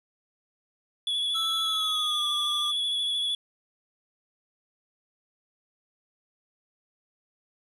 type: tone with vibrato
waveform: triangle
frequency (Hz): 3400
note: G#7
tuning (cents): +40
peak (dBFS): -24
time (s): 1.07-3.35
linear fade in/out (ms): 2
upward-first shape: square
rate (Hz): 13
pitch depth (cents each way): 20
type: tone with pitch glide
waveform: square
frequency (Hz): 1318.5 to 1195.2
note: E6 to D6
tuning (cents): 0 to +30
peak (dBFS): -33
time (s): 1.34-2.72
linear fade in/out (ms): 20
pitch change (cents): -170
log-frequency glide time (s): 1.61-2.27
effects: resampled to 32000 Hz + 10-bit